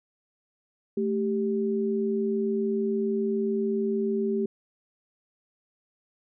sine tone pair together, 218.9 / 392 Hz, A3 / G4, -9 / 0 cents, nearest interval minor seventh, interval 1009 cents, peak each -27 / -26 dBFS, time 0.97-4.46 s, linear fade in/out 5 ms, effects none

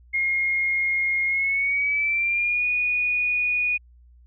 sine tone with pitch glide, 2143 to 2462 Hz, C7 to D#7, +41 to -19 cents, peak -20 dBFS, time 0.13-3.78 s, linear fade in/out 20 ms, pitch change +240 cents, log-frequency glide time 1.26-2.65 s, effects added 60 Hz sine -49 dBFS peak until 4.26 s

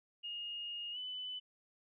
sine tone with pitch glide, 2851 to 3003 Hz, F7 to F#7, +35 to +25 cents, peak -40 dBFS, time 0.23-1.4 s, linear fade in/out 20 ms, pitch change +90 cents, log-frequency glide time 0.92-0.98 s, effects none

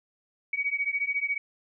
sine beating tone pair, 2251 / 2265 Hz, C#7 / C#7, +26 / +37 cents, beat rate 14 Hz, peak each -29 dBFS, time 0.53-1.38 s, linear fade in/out 5 ms, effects none

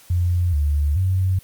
sine tone with pitch steps, 88 / 73.1 / 93.5 Hz, F2 / D2 / F#2, +14 / -7 / +19 cents, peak -16 dBFS, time 0.1-1.39 s, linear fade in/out 5 ms, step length 430 ms, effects white hiss -49 dBFS RMS until 1.43 s + Opus 48 kbps

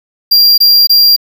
square tone bursts, 4760 Hz, D8, 22 cents sharp, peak -4 dBFS, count 3, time 0.31-1.164 s, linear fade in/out 10 ms, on 270 ms, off 22 ms, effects 7-bit

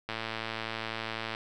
click train, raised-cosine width 0.3 ms, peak -18 dBFS, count 142, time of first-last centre 0.09-1.349 s, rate 112 Hz, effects none

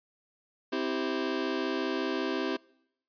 sawtooth chord, C major, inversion none, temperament just, 261.6 / 327 / 392.4 Hz, C4 / E4 / G4, 0 / -14 / +2 cents, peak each -29 dBFS, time 0.72-2.57 s, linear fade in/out 10 ms, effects noise-tail reverb RT60 0.8 s tail -25 dB re dry + resampled to 11025 Hz

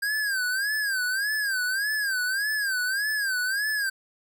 square tone with vibrato, 1600 Hz, G6, 35 cents sharp, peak -25 dBFS, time 0.02-3.9 s, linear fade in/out 10 ms, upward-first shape sine, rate 1.7 Hz, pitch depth 140 cents each way, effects none

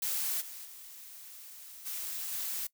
blue noise with level steps, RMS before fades -33 / -45 / -49 / -38 / -36 dBFS, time 0.02-2.67 s, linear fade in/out 5 ms, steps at 0.4 / 0.64 / 1.85 / 2.31 s, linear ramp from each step 20 ms, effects noise-tail reverb RT60 0.1 s tail -21 dB re dry

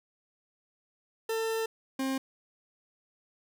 40% pulse tone pair in turn, 448 / 266.4 Hz, A4 / C4, +31 / +31 cents, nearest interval major sixth, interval 900 cents, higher first, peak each -28 / -28 dBFS, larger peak neither, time 1.29-1.66 / 1.99-2.18 s, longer first, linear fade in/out 5 ms, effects none

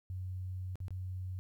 sine tone with dropouts, 92.5 Hz, F#2, in tune, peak -37 dBFS, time 0.1-1.39 s, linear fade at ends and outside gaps 0 ms, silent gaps 0.756-0.803 / 0.882-0.906 s, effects 12-bit

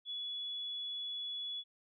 sine tone, 3402 Hz, G#7, 41 cents sharp, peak -38 dBFS, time 0.05-1.64 s, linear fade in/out 50 ms, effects none

